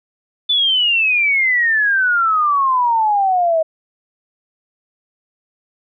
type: exponential sweep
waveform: sine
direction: down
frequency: 3520 to 630 Hz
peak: -12 dBFS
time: 0.49-3.63 s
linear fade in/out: 10 ms
effects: none